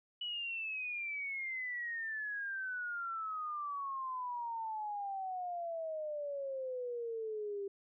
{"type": "exponential sweep", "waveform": "sine", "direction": "down", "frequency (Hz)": [2960, 393.1], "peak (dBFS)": -37, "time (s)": [0.21, 7.68], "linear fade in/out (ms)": 5, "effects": []}